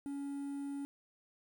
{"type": "tone with quantisation", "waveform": "triangle", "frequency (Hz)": 280.7, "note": "C#4", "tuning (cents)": 22, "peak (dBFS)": -36, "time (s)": [0.06, 0.85], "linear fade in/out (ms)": 0, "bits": 10, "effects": []}